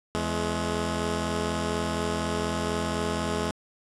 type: tone pair together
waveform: 10% pulse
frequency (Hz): 84.11 / 211.8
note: E2 / G#3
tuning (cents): +35 / +34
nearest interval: octave + major third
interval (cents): 1599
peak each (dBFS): -21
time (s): 0.15-3.51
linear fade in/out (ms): 0
effects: resampled to 24000 Hz + 7-bit